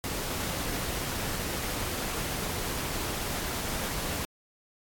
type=noise; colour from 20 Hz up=pink; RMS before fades=-33 dBFS; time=0.04-4.25 s; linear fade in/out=0 ms; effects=AAC 64 kbps